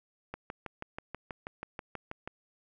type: click train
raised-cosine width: 0.5 ms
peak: -23 dBFS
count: 13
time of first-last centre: 0.34-2.275 s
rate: 6.2 Hz
effects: none